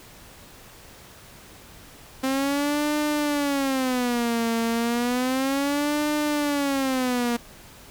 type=tone with vibrato; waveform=sawtooth; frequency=261.9 Hz; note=C4; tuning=2 cents sharp; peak=-18 dBFS; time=2.23-7.37 s; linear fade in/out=10 ms; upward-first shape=sine; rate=0.32 Hz; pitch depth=230 cents each way; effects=pink hiss -47 dBFS RMS until 7.9 s